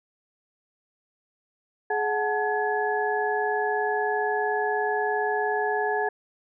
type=tone cluster; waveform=sine; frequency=422.1 / 739 / 876 / 1690 Hz; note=G#4 / F#5 / A5 / G#6; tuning=+28 / -2 / -8 / +30 cents; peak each=-27 / -28 / -30 / -29 dBFS; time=1.9-6.09 s; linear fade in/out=5 ms; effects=none